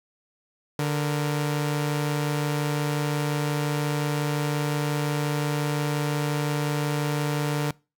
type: tone pair together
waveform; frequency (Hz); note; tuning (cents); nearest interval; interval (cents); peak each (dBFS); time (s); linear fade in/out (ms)
sawtooth; 146.84 / 466.2; D3 / A#4; 0 / 0; octave + minor sixth; 2000; -20 / -29; 0.79-7.71; 2
effects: noise-tail reverb RT60 0.3 s tail -24 dB re dry